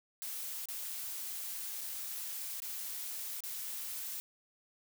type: noise with dropouts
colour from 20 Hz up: blue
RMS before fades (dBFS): -41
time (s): 0.22-4.2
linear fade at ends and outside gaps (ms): 0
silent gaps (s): 0.656-0.686 / 1.81-1.814 / 2.602-2.621 / 3.405-3.437
effects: none